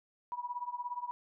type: tone with tremolo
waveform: sine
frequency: 974 Hz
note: B5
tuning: 24 cents flat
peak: -32 dBFS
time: 0.32-1.11 s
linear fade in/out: 0 ms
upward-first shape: triangle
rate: 17 Hz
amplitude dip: 95%
effects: none

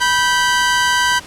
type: tone pair together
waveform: sawtooth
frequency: 980 / 1553 Hz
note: B5 / G6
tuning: -14 / -17 cents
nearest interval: minor sixth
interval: 797 cents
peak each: -12 dBFS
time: 0-1.2 s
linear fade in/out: 20 ms
effects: pink hiss -36 dBFS RMS until 1.26 s + low-pass 9000 Hz 12 dB/octave

